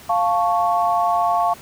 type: chord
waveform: sine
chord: F augmented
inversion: none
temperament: equal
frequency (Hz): 698.5 / 880 / 1108.7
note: F5 / A5 / C#6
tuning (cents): 0 / 0 / 0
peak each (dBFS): -18 / -22 / -21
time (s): 0.09-1.54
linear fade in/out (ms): 10
effects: pink hiss -42 dBFS RMS until 1.61 s + high-pass 60 Hz 12 dB/octave